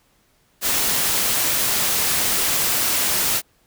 white noise, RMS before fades -20 dBFS, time 0.61-3.42 s, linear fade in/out 50 ms, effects pink hiss -61 dBFS RMS until 3.66 s

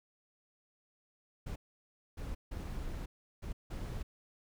brown noise bursts at uneven times, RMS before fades -40 dBFS, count 5, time 1.46-1.56 / 2.17-2.35 / 2.51-3.06 / 3.42-3.53 / 3.7-4.03 s, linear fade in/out 10 ms, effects none

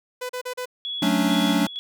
sawtooth tone bursts, 500 Hz, B4, 21 cents sharp, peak -24 dBFS, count 4, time 0.21-0.657 s, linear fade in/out 10 ms, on 84 ms, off 37 ms
sine tone with tremolo, 3372 Hz, G#7, 26 cents sharp, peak -27 dBFS, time 0.85-1.79 s, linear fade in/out 0 ms, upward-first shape square, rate 2.2 Hz, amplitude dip 60%
square chord, D major seventh, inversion first, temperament equal, 185 / 220 / 277.2 / 293.7 Hz, F#3 / A3 / C#4 / D4, 0 / 0 / 0 / 0 cents, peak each -25 dBFS, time 1.02-1.67 s, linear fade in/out 5 ms
effects none

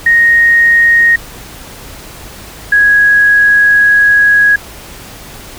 sine tone pair in turn, 1864.7 / 1661.3 Hz, A#6 / G#6, 0 / 0 cents, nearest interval major second, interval 200 cents, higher first, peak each -4 dBFS, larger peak neither, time 0.06-1.16 / 2.72-4.56 s, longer second, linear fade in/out 5 ms, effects added 50 Hz sine -39 dBFS peak until 5.58 s + pink hiss -31 dBFS RMS until 5.58 s

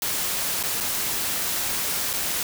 white noise with dropouts, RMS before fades -26 dBFS, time 0.02-2.43 s, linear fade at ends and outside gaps 1 ms, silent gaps 0.629-0.636 / 0.803-0.807 / 2.131-2.136 s, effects none

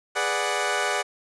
15% pulse chord, G# half-diminished seventh, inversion none, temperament equal, 415.3 / 493.9 / 587.3 / 740 Hz, G#4 / B4 / D5 / F#5, 0 / 0 / 0 / 0 cents, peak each -23 / -25 / -22 / -21 dBFS, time 0.15-1.03 s, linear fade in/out 20 ms, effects resampled to 24000 Hz

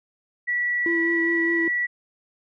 sine tone, 1946 Hz, B6, 26 cents flat, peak -21 dBFS, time 0.47-1.87 s, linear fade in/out 20 ms
triangle tone with vibrato, 334.6 Hz, E4, 26 cents sharp, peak -21 dBFS, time 0.86-1.68 s, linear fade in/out 2 ms, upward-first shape sine, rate 4.9 Hz, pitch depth 18 cents each way
effects none

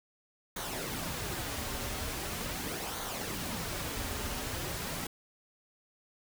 pink noise with flanger, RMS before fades -37 dBFS, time 0.56-5.07 s, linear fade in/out 5 ms, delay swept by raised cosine 0.38 to 6.18 ms, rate 0.41 Hz, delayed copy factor -0.5, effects none

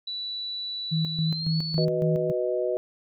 sine tone with pitch glide, 3951 to 4435 Hz, B7 to C#8, 0 to 0 cents, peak -30 dBFS, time 0.07-1.85 s, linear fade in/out 5 ms, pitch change +200 cents, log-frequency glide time 1.25-1.58 s
sine tone with tremolo, 160.3 Hz, E3, 48 cents flat, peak -22 dBFS, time 0.91-2.32 s, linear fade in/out 20 ms, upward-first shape square, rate 3.6 Hz, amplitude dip 65%
sine chord, B major, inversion second, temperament equal, 370 / 493.9 / 622.3 Hz, F#4 / B4 / D#5, 0 / 0 / 0 cents, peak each -28 dBFS, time 1.78-2.77 s, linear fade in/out 0 ms
effects none

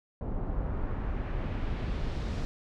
brown noise with low-pass filter sweep, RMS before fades -32 dBFS, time 0.21-2.45 s, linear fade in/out 0 ms, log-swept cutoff 810 to 5900 Hz, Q 1.1, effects none

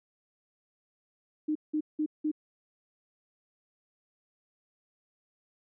sine tone bursts, 305.8 Hz, D#4, 30 cents flat, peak -26 dBFS, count 4, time 1.48-2.316 s, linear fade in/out 10 ms, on 74 ms, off 180 ms, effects none

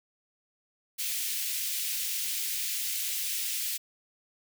white high-pass noise, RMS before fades -32 dBFS, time 0.98-3.78 s, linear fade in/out 20 ms, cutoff 2200 Hz, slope 24 dB/octave, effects none

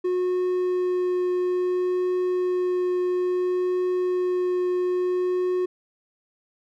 triangle tone with vibrato, 362.6 Hz, F#4, 35 cents flat, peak -19 dBFS, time 0.04-5.66 s, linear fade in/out 10 ms, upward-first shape triangle, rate 0.59 Hz, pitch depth 8 cents each way, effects none

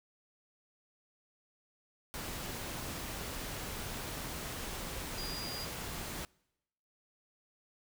sine tone in noise, 4845 Hz, D#8, 47 cents flat, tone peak -41 dBFS, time 5.18-5.65 s, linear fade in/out 0 ms, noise pink, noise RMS -41 dBFS, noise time 2.14-6.25 s, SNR -3 dB, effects noise-tail reverb RT60 0.9 s tail -26 dB re dry

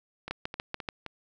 two click trains, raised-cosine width 0.3 ms, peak -16 / -21 dBFS, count 5 / 4, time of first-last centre 0.31-0.888 / 0.28-1.063 s, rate 6.92 / 3.83 Hz, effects none

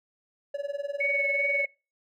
triangle tone with tremolo, 569 Hz, C#5, 45 cents sharp, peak -24 dBFS, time 0.54-1.65 s, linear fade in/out 5 ms, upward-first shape triangle, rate 20 Hz, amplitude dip 100%
sine tone with vibrato, 2217 Hz, C#7, in tune, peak -24 dBFS, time 1-1.66 s, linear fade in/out 10 ms, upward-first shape triangle, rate 2.6 Hz, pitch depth 16 cents each way
effects noise-tail reverb RT60 0.3 s tail -24 dB re dry

